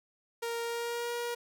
sawtooth tone with pitch glide, 466.2 to 476.5 Hz, A#4 to A#4, 0 to +38 cents, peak -29 dBFS, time 0.42-1.35 s, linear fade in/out 10 ms, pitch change +38 cents, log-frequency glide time 0.62-1.13 s, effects none

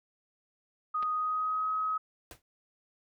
sine tone with pitch glide, 1244.5 to 1271.4 Hz, D#6 to D#6, 0 to +37 cents, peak -28 dBFS, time 0.94-1.98 s, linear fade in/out 10 ms, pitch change +37 cents, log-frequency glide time 1.13-1.7 s
clicks, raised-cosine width 0.3 ms, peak -29 dBFS, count 2, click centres 1.026 / 1.031 s
pink noise with exponential decay, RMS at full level -43 dBFS, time 2.31-2.42 s, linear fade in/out 1 ms, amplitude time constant 23 ms
effects none

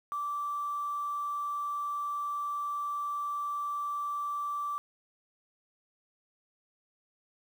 sine tone with quantisation, 1165 Hz, D6, 14 cents flat, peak -31 dBFS, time 0.12-4.78 s, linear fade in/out 0 ms, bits 9, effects none

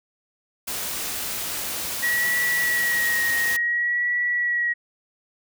white noise, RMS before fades -29 dBFS, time 0.67-3.57 s, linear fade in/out 10 ms
sine tone with vibrato, 1911 Hz, A#6, 43 cents sharp, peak -20 dBFS, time 2.02-4.74 s, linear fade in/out 20 ms, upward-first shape sine, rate 0.57 Hz, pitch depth 29 cents each way
effects none

